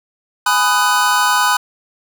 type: chord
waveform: square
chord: G# minor seventh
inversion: none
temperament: just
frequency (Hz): 830.6 / 996.7 / 1245.9 / 1495.1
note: G#5 / B5 / D#6 / F#6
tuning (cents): 0 / +16 / +2 / +18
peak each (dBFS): -21 / -17 / -19 / -18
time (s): 0.46-1.57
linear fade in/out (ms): 5
effects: none